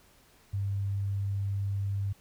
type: tone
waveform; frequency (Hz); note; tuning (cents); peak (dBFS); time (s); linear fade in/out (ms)
sine; 99.2; G2; +21; -28; 0.53-2.13; 10
effects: pink hiss -61 dBFS RMS until 2.2 s